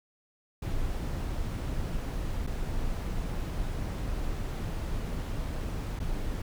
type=noise with dropouts; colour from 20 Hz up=brown; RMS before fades=-32 dBFS; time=0.62-6.42 s; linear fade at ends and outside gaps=5 ms; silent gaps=2.467-2.471 / 5.992-6 s; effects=none